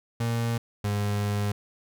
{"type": "tone pair in turn", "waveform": "35% pulse", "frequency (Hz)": [116.54, 102.72], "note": ["A#2", "G#2"], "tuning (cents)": [0, -19], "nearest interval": "major second", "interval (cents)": 219, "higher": "first", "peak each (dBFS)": -23, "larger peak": "neither", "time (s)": [[0.2, 0.58], [0.84, 1.52]], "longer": "second", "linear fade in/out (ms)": 5, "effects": []}